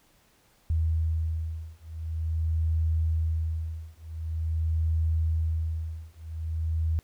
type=beating tone pair; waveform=sine; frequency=80.2 / 80.66 Hz; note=E2 / E2; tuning=-47 / -37 cents; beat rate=0.46 Hz; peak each=-28 dBFS; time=0.7-6.99 s; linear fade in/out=0 ms; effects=pink hiss -63 dBFS RMS until 7.03 s